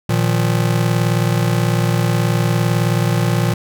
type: chord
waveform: square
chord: Bb suspended fourth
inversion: none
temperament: just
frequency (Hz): 116.54 / 155.39 / 174.81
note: Bb2 / Eb3 / F3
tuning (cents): 0 / -2 / +2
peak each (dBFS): -17 / -21 / -21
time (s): 0.09-3.54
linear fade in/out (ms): 5
effects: none

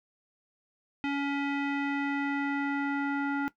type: tone with low-pass filter sweep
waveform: square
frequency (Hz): 281.6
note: C#4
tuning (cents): +27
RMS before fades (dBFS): -30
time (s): 1.04-3.48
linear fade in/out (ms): 0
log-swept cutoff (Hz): 2600 to 1600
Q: 2.5
effects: noise-tail reverb RT60 0.1 s tail -17 dB re dry

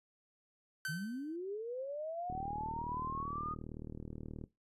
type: tone with exponential decay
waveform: 45% pulse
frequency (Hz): 1535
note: G6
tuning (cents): -37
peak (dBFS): -35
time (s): 0.85-1.36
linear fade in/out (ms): 1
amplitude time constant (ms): 110
type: linear sweep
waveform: sine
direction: up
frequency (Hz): 140.6 to 1244.5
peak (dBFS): -38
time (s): 0.88-3.55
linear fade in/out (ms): 20
type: click train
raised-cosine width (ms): 3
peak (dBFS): -32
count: 84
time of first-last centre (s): 2.3-4.439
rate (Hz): 38.8
effects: noise-tail reverb RT60 0.2 s tail -17 dB re dry + resampled to 32000 Hz

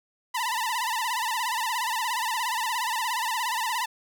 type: tone with vibrato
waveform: sawtooth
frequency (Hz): 943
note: A#5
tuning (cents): +20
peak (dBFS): -22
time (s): 0.34-3.86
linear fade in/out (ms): 10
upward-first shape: sine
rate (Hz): 17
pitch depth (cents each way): 130
effects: none

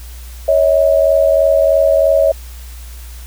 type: tone pair together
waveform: sine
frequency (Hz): 556.9 / 640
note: C#5 / D#5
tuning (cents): +8 / +49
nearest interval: major second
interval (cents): 241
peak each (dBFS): -11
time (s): 0.48-2.32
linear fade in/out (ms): 5
effects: added 60 Hz sine -29 dBFS peak until 3.26 s + white hiss -40 dBFS RMS until 3.26 s

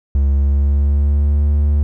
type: tone with pitch glide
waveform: triangle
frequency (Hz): 69.3 to 73.12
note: C#2 to D2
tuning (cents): 0 to -7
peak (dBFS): -9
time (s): 0.15-1.83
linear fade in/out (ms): 0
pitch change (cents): +93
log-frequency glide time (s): 0.28-1.5
effects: none

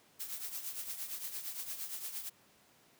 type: noise with tremolo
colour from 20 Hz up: blue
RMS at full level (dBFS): -39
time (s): 0.19-2.3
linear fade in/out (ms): 20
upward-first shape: triangle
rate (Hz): 8.7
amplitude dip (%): 70
effects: pink hiss -65 dBFS RMS until 2.99 s + high-pass 150 Hz 12 dB/octave

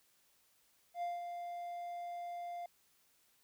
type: tone with ADSR envelope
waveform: triangle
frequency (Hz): 698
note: F5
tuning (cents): -1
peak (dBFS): -33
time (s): 0.94-2.66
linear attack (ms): 82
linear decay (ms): 180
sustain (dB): -6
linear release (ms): 3
effects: white hiss -72 dBFS RMS until 3.43 s

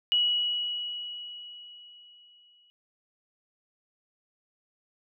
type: tone with exponential decay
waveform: sine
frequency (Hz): 2923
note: F#7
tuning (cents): -22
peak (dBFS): -20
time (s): 0.12-2.7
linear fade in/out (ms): 0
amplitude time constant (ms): 560
effects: none

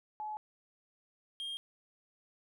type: tone pair in turn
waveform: sine / triangle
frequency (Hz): 853 / 3220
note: G#5 / G7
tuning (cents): +46 / +46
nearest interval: octave + major seventh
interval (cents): 2300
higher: second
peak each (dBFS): -37 / -36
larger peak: second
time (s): 0.2-0.37 / 1.4-1.57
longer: neither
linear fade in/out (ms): 0
effects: none

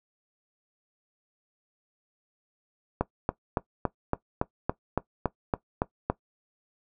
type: click train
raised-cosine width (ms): 1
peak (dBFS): -10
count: 12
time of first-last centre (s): 3.01-6.1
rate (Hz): 3.56
effects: noise-tail reverb RT60 0.1 s tail -18 dB re dry

